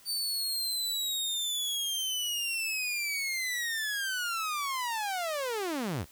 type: linear sweep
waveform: sawtooth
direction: down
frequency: 4601 to 60.8 Hz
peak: -27 dBFS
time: 0.05-6.06 s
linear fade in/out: 50 ms
effects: white hiss -57 dBFS RMS until 6.11 s